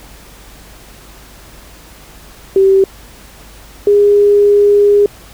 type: tone pair in turn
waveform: sine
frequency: 387 / 408.9 Hz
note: G4 / G#4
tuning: -22 / -27 cents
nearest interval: minor second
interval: 95 cents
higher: second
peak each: -5 dBFS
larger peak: neither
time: 2.56-2.84 / 3.87-5.06 s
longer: second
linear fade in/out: 2 ms
effects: added 50 Hz sine -40 dBFS peak until 5.33 s + pink hiss -39 dBFS RMS until 5.33 s